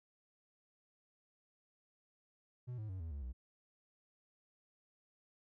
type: tone with pitch steps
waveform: triangle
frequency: 123.8 / 107.77 / 93.82 / 81.68 / 71.1 / 61.9 Hz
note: B2 / A2 / F#2 / E2 / C#2 / B1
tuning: +5 / -35 / +25 / -15 / +45 / +5 cents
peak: -39 dBFS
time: 2.67-3.33 s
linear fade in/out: 20 ms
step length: 110 ms
effects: none